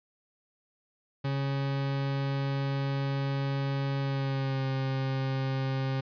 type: tone with pitch glide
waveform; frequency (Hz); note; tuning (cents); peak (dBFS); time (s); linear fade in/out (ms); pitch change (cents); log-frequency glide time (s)
40% pulse; 137.9 to 133.67; C#3 to C3; -9 to +37; -27; 1.24-6.01; 10; -54; 4.01-4.66
effects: resampled to 11025 Hz